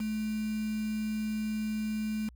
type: tone with quantisation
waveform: sine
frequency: 215.5 Hz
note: A3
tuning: 36 cents flat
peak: -30 dBFS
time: 0-2.29 s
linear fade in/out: 5 ms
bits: 7
effects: added 60 Hz sine -51 dBFS peak until 2.35 s